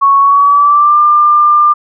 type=tone with pitch glide; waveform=sine; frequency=1108.7 to 1195.2 Hz; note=C#6 to D6; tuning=0 to +30 cents; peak=-4 dBFS; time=0.01-1.74 s; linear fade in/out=20 ms; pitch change=+130 cents; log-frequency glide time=0.19-0.99 s; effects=none